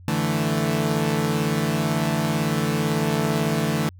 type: chord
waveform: sawtooth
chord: D suspended second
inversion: none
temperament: equal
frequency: 146.83 / 164.81 / 220 Hz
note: D3 / E3 / A3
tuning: 0 / 0 / 0 cents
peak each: -21 dBFS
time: 0.08-3.89 s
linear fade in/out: 0 ms
effects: added 90 Hz sine -42 dBFS peak until 3.99 s